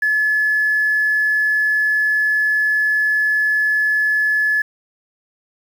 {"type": "tone", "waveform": "sine", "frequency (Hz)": 1715, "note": "A6", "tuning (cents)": -45, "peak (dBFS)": -13, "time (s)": [0.02, 4.62], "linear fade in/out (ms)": 5, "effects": ["tanh soft clip ceiling -9 dBFS", "7-bit"]}